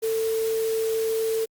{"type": "tone in noise", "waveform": "sine", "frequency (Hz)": 446.6, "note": "A4", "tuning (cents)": 26, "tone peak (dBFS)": -22, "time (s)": [0.02, 1.46], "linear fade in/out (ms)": 20, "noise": "white", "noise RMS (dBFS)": -37, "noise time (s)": [0.02, 1.46], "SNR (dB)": 12, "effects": ["Opus 48 kbps"]}